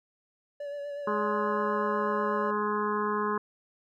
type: tone with vibrato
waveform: triangle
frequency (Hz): 574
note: D5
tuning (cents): -40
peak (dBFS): -32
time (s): 0.6-2.51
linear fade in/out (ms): 5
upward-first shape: sine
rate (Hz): 8.2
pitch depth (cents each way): 25
type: harmonic tone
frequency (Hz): 209.5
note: G#3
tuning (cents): +15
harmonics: 1 / 2 / 4 / 5 / 6 / 7 / 8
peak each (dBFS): -34 / -31 / -42 / -30 / -36 / -41 / -40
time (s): 1.07-3.38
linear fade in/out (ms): 5
effects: none